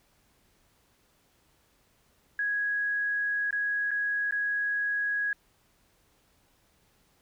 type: tone with dropouts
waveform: sine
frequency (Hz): 1661.2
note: G#6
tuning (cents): 0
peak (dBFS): -26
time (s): 2.39-5.33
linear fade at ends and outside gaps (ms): 2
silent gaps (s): 3.508-3.527 / 3.908-3.914 / 4.31-4.323
effects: pink hiss -67 dBFS RMS until 7.21 s